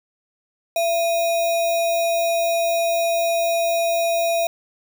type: tone with sample-and-hold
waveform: sine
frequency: 673 Hz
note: E5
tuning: 36 cents sharp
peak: -17 dBFS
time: 0.76-4.47 s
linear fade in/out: 2 ms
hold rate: 3150 Hz
effects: none